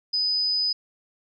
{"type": "tone", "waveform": "sine", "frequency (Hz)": 4996, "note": "D#8", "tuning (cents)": 6, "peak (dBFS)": -21, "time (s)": [0.13, 0.73], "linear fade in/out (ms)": 10, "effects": []}